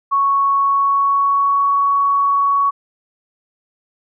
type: tone with pitch glide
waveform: sine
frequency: 1108.7 to 1119.6 Hz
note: C#6 to C#6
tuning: 0 to +17 cents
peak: -12 dBFS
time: 0.11-2.71 s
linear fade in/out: 20 ms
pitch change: +17 cents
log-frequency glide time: 0.56-1.72 s
effects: none